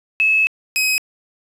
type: tone pair in turn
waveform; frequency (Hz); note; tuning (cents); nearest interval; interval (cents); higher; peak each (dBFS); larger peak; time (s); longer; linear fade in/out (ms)
sine / sawtooth; 2593 / 2534; E7 / D#7; -29 / +31; unison; 40; first; -12; neither; 0.2-0.47 / 0.76-0.98; first; 0
effects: resampled to 32000 Hz + 7-bit